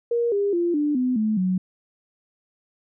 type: tone with pitch steps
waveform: sine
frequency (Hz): 471.6 / 403.5 / 345.2 / 295.4 / 252.7 / 216.2 / 185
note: A#4 / G#4 / F4 / D4 / B3 / A3 / F#3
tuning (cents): +20 / -50 / -20 / +10 / +40 / -30 / 0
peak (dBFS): -19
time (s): 0.11-1.58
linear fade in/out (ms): 5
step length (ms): 210
effects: none